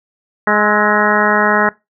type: harmonic tone with a mistuned harmonic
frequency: 209.3 Hz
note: G#3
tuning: 14 cents sharp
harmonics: 1 / 2 / 3 / 4 / 5 / 6 / 7 / 8 / 9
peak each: -19 / -19 / -19 / -19 / -19 / -19 / -19 / -19 / -19 dBFS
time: 0.47-1.69 s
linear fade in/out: 2 ms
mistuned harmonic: 6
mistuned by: +50 cents
effects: noise-tail reverb RT60 0.2 s tail -21 dB re dry